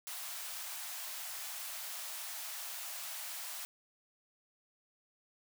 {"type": "high-pass noise", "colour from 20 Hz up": "white", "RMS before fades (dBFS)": -43, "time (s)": [0.07, 3.65], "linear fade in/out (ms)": 0, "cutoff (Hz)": 600, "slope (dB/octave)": 96, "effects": []}